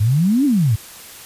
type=exponential two-way sweep; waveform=sine; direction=up then down; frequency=98.6 to 299.8 to 98.6 Hz; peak=-12 dBFS; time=0-0.76 s; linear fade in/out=10 ms; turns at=0.45 s; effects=white hiss -38 dBFS RMS until 1.25 s + resampled to 32000 Hz